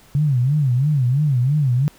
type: tone with vibrato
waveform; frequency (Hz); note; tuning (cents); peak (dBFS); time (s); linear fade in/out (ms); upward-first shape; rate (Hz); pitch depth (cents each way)
sine; 136.4; C#3; -28; -14; 0.15-1.88; 0; sine; 3; 200
effects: pink hiss -50 dBFS RMS until 1.98 s